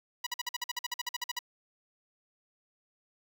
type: tone bursts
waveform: 10% pulse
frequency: 976 Hz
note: B5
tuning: 21 cents flat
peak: -23 dBFS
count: 16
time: 0.24-1.391 s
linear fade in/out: 5 ms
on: 26 ms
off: 49 ms
effects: none